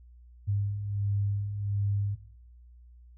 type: beating tone pair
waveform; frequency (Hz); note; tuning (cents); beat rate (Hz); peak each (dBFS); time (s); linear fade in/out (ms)
sine; 100 / 101.4; G2 / G#2; +35 / -41; 1.4; -35 / -27; 0.47-2.16; 20
effects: noise-tail reverb RT60 0.8 s tail -23 dB re dry + added 60 Hz sine -50 dBFS peak until 3.17 s